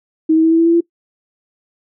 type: tone with pitch steps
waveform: sine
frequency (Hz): 317.5 / 321 / 324.5 / 328.1 / 331.7 / 335.4 / 339.1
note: D#4 / E4 / E4 / E4 / E4 / E4 / E4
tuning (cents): +35 / -46 / -27 / -8 / +11 / +30 / +49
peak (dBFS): -8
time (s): 0.29-0.808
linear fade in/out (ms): 10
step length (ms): 74
effects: noise-tail reverb RT60 0.1 s tail -21 dB re dry